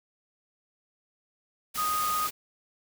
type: tone in noise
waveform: sine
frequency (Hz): 1242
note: D#6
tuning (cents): -3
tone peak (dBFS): -26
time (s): 1.77-2.28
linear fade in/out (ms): 20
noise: white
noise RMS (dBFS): -34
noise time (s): 1.74-2.31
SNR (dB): +5
effects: none